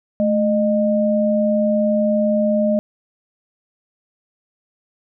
sine tone pair together, 216.4 / 612 Hz, A3 / D#5, -29 / -29 cents, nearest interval octave + tritone, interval 1800 cents, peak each -17 dBFS, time 0.2-2.79 s, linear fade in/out 0 ms, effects none

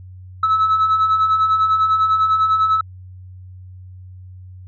sine beating tone pair, 1291 / 1301 Hz, E6 / E6, -37 / -23 cents, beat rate 10 Hz, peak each -20 / -12 dBFS, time 0.43-2.81 s, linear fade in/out 5 ms, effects tanh soft clip ceiling -10 dBFS + added 92 Hz sine -35 dBFS peak until 4.67 s

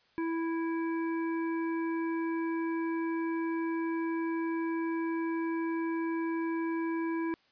harmonic tone, 329.6 Hz, E4, in tune, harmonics 1 / 3 / 5 / 7, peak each -30 / -40 / -44 / -47 dBFS, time 0.18-7.34 s, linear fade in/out 0 ms, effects white hiss -67 dBFS RMS until 7.51 s + resampled to 11025 Hz

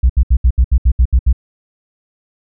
sine tone bursts, 61.74 Hz, B1, in tune, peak -4 dBFS, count 10, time 0.03-1.329 s, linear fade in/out 10 ms, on 66 ms, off 71 ms, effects tanh soft clip ceiling -4 dBFS

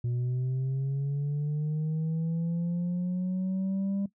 sine linear sweep, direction up, 120 to 199.2 Hz, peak -24 dBFS, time 0.04-4.06 s, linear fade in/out 5 ms, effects noise-tail reverb RT60 0.1 s tail -17 dB re dry + tanh soft clip ceiling -26 dBFS

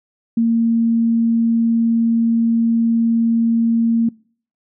sine tone, 229.8 Hz, A#3, 25 cents flat, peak -12 dBFS, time 0.37-4.09 s, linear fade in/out 5 ms, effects noise-tail reverb RT60 0.5 s tail -25 dB re dry

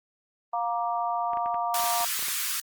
harmonic tone, 234.9 Hz, A#3, 13 cents sharp, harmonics 3 / 4 / 5, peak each -28 / -30 / -32 dBFS, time 0.53-2.05 s, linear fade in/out 5 ms
clicks, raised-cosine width 0.5 ms, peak -26 dBFS, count 10, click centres 1.334 / 1.372 / 1.46 / 1.544 / 1.797 / 1.838 / 2.008 / 2.193 / 2.227 / 2.284 s
white high-pass noise, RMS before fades -29 dBFS, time 1.74-2.6 s, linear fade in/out 2 ms, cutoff 1100 Hz, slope 48 dB/octave
effects Opus 24 kbps

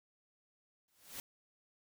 white noise with exponential growth, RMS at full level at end -42 dBFS, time 0.88-1.2 s, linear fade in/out 1 ms, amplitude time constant 69 ms, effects none

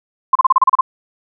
sine tone bursts, 1049 Hz, C6, 4 cents sharp, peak -6 dBFS, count 9, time 0.33-0.81 s, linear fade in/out 5 ms, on 24 ms, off 33 ms, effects none

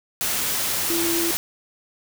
sine tone in noise, 336.7 Hz, E4, 37 cents sharp, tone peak -23 dBFS, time 0.9-1.31 s, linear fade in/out 0 ms, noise white, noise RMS -24 dBFS, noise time 0.21-1.37 s, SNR -2 dB, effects none

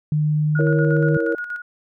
sine tone with pitch glide, 151.4 to 152.45 Hz, D#3 to D#3, -47 to -35 cents, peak -16 dBFS, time 0.12-1.17 s, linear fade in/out 2 ms, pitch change +12 cents, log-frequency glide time 0.25-1.06 s
sine tone with tremolo, 1445 Hz, F#6, 41 cents flat, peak -24 dBFS, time 0.55-1.62 s, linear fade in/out 5 ms, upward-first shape square, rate 8.4 Hz, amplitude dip 55%
sine chord, A# diminished, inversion second, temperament equal, 329.6 / 466.2 / 554.4 Hz, E4 / A#4 / C#5, 0 / 0 / 0 cents, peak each -23 / -21 / -26 dBFS, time 0.59-1.35 s, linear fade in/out 2 ms
effects none

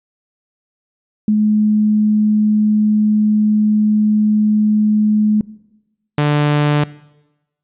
sine / sawtooth tone pair in turn, 212.4 / 147.54 Hz, G#3 / D3, +39 / +8 cents, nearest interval tritone, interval 631 cents, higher first, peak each -10 / -8 dBFS, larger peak second, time 1.28-5.41 / 6.18-6.84 s, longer first, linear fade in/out 2 ms, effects noise-tail reverb RT60 1.0 s tail -20 dB re dry + resampled to 8000 Hz

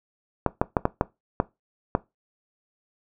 clicks, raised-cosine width 1 ms, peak -5 dBFS, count 7, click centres 0.463 / 0.615 / 0.768 / 0.854 / 1.011 / 1.401 / 1.951 s, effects noise-tail reverb RT60 0.2 s tail -19 dB re dry

